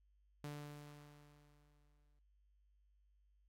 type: tone with exponential decay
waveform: sawtooth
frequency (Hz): 146.83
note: D3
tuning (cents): 0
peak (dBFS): -40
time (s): 0.44-2.19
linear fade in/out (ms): 2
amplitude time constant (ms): 380
effects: added 50 Hz sine -70 dBFS peak until 3.48 s + AAC 48 kbps